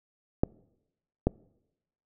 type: clicks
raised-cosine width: 2 ms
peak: -9 dBFS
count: 2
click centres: 0.435 / 1.27 s
effects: noise-tail reverb RT60 0.9 s tail -25 dB re dry